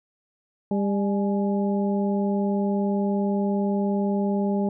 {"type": "harmonic tone with a mistuned harmonic", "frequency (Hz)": 200, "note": "G3", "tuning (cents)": 35, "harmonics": [1, 2, 3, 4], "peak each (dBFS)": [-22, -28, -32, -34], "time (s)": [0.71, 4.69], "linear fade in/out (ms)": 2, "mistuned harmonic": 4, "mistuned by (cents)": 79, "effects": []}